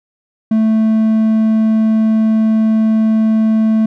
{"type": "tone", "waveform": "triangle", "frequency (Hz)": 220, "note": "A3", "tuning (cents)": 0, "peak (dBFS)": -7, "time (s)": [0.51, 3.86], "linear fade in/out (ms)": 5, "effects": []}